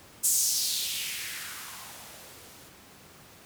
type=noise with band-pass filter sweep; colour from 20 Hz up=violet; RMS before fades=-32 dBFS; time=0.23-2.7 s; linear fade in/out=20 ms; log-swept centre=8100 to 270 Hz; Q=2.4; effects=pink hiss -52 dBFS RMS until 3.45 s + high-pass 80 Hz 12 dB/octave